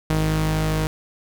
sawtooth tone pair together, 52.38 / 156.7 Hz, G#1 / D#3, +16 / +13 cents, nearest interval octave + perfect fifth, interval 1897 cents, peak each -20 / -17 dBFS, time 0.1-0.87 s, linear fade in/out 0 ms, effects none

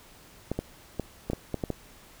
clicks, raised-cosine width 2 ms, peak -15 dBFS, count 8, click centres 0.516 / 0.59 / 0.997 / 1.3 / 1.333 / 1.543 / 1.638 / 1.703 s, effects pink hiss -53 dBFS RMS until 2.2 s

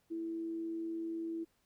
sine tone with amplitude modulation, 330 Hz, E4, 2 cents sharp, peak -35 dBFS, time 0.1-1.45 s, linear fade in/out 20 ms, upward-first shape sine, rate 101 Hz, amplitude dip 25%, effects pink hiss -75 dBFS RMS until 1.65 s

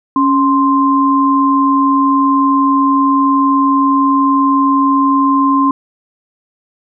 sine tone pair together, 277.2 / 1046.5 Hz, C#4 / C6, 0 / 0 cents, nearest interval octave + major seventh, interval 2300 cents, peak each -11 dBFS, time 0.16-5.71 s, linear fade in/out 2 ms, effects none

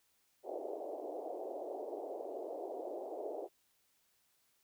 white band-pass noise, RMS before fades -43 dBFS, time 0.43-3.49 s, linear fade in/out 50 ms, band 330 to 710 Hz, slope 48 dB/octave, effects white hiss -75 dBFS RMS until 4.63 s

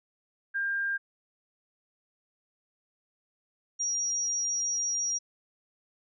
sine tone pair in turn, 1600 / 5702 Hz, G6 / F8, +35 / +35 cents, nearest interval octave + minor seventh, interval 2200 cents, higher second, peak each -27 dBFS, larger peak neither, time 0.54-0.98 / 3.79-5.19 s, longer second, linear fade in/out 20 ms, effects none

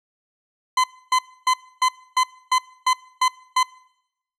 40% pulse tone bursts, 1021 Hz, C6, 43 cents flat, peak -14 dBFS, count 9, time 0.77-3.631 s, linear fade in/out 5 ms, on 69 ms, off 280 ms, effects noise-tail reverb RT60 0.8 s tail -23 dB re dry + low-pass 8000 Hz 12 dB/octave

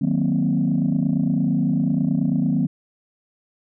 sine chord, C half-diminished seventh, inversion first, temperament equal, 155.56 / 185 / 233.1 / 261.6 Hz, Eb3 / Gb3 / Bb3 / C4, 0 / 0 / 0 / 0 cents, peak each -22 dBFS, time 0.01-2.67 s, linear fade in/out 10 ms, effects tanh soft clip ceiling -11 dBFS

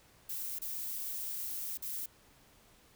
violet noise with dropouts, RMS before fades -39 dBFS, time 0.29-2.06 s, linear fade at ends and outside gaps 5 ms, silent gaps 0.588-0.617 / 1.774-1.822 s, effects pink hiss -63 dBFS RMS until 2.95 s

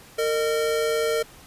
square tone pair together, 457.2 / 614 Hz, A#4 / D#5, -34 / -23 cents, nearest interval perfect fourth, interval 511 cents, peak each -23 / -28 dBFS, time 0.18-1.23 s, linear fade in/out 10 ms, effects pink hiss -48 dBFS RMS until 1.46 s + resampled to 32000 Hz

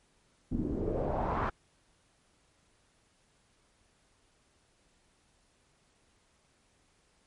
pink noise with low-pass filter sweep, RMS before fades -32 dBFS, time 0.51-1.5 s, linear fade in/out 10 ms, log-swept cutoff 230 to 1400 Hz, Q 2.7, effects pink hiss -69 dBFS RMS until 7.26 s + MP3 48 kbps

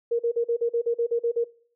sine tone bursts, 468.8 Hz, A#4, 10 cents sharp, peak -20 dBFS, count 11, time 0.11-1.443 s, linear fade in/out 10 ms, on 83 ms, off 42 ms, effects noise-tail reverb RT60 0.5 s tail -20 dB re dry

